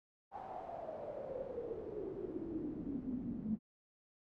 brown noise with band-pass filter sweep, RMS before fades -43 dBFS, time 0.31-3.59 s, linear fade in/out 50 ms, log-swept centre 820 to 210 Hz, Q 9.9, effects none

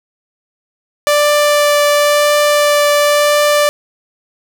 sawtooth tone with vibrato, 587.3 Hz, D5, in tune, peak -5 dBFS, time 1.07-3.69 s, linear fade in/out 0 ms, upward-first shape triangle, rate 0.95 Hz, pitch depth 9 cents each way, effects none

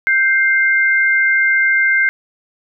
sine tone pair together, 1567 / 2101 Hz, G6 / C7, -1 / +7 cents, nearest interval perfect fourth, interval 508 cents, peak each -13 / -14 dBFS, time 0.07-2.09 s, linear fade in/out 0 ms, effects none

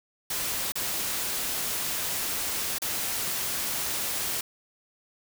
white noise with dropouts, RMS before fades -30 dBFS, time 0.3-4.41 s, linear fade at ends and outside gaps 5 ms, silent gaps 0.721-0.755 / 2.785-2.818 s, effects none

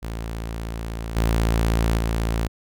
sawtooth tone with level steps, 56.2 Hz, A1, 37 cents sharp, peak -24 / -14 / -17 dBFS, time 0.02-2.48 s, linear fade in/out 20 ms, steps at 1.16 / 1.97 s, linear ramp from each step 10 ms, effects none

